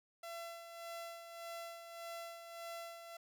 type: tone with tremolo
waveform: sawtooth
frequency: 675 Hz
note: E5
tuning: 41 cents sharp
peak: -40 dBFS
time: 0.23-3.17 s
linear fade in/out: 5 ms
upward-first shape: sine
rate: 1.7 Hz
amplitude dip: 55%
effects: none